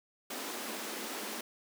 pink high-pass noise, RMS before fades -40 dBFS, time 0.3-1.41 s, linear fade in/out 5 ms, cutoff 200 Hz, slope 96 dB/octave, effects none

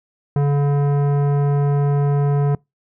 sine tone with tanh clipping, 142.9 Hz, D3, 47 cents flat, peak -16 dBFS, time 0.36-2.55 s, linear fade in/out 2 ms, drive 15 dB, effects noise-tail reverb RT60 0.2 s tail -26 dB re dry

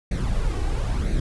brown noise with flanger, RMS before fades -23 dBFS, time 0.11-1.2 s, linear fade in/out 5 ms, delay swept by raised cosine 0.47 to 2.67 ms, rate 1 Hz, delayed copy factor +0.6, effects resampled to 24000 Hz

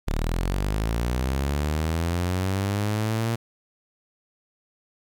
sawtooth linear sweep, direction up, 35.48 to 116.54 Hz, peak -19 dBFS, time 0.07-3.36 s, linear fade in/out 10 ms, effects 10-bit

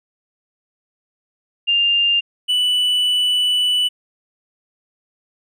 sine / triangle tone pair in turn, 2800 / 2971 Hz, F7 / F#7, +4 / +6 cents, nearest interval minor second, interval 102 cents, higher second, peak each -13 dBFS, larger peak neither, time 1.67-2.21 / 2.48-3.89 s, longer second, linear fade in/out 20 ms, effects none

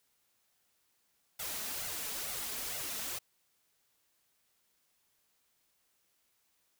white noise with flanger, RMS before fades -39 dBFS, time 1.39-3.19 s, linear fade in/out 10 ms, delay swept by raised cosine 1.4 to 4.7 ms, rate 2.2 Hz, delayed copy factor +0.65, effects white hiss -75 dBFS RMS until 6.79 s

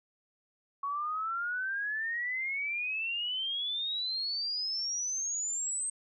sine exponential sweep, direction up, 1108.7 to 8372 Hz, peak -31 dBFS, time 0.83-5.9 s, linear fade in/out 5 ms, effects none

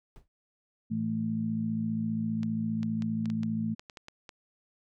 brown noise with exponential decay, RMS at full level -42 dBFS, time 0.16-0.28 s, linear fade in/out 0 ms, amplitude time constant 26 ms
harmonic tone, 55 Hz, A1, in tune, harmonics 2 / 3 / 4, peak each -37 / -36 / -29 dBFS, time 0.9-3.75 s, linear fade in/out 20 ms
clicks, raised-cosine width 0.2 ms, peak -27 dBFS, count 11, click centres 2.432 / 2.831 / 3.022 / 3.257 / 3.301 / 3.433 / 3.795 / 3.898 / 3.972 / 4.084 / 4.292 s
effects none

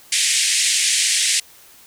white band-pass noise, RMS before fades -18 dBFS, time 0.12-1.4 s, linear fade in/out 5 ms, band 1900 to 9400 Hz, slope 48 dB/octave, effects white hiss -47 dBFS RMS until 1.86 s

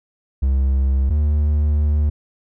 triangle tone pair in turn, 66.9 / 74.47 Hz, C2 / D2, +39 / +25 cents, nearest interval major second, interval 186 cents, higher second, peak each -12 dBFS, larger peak neither, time 0.42-1.1 / 1.1-2.1 s, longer second, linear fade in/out 10 ms, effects none

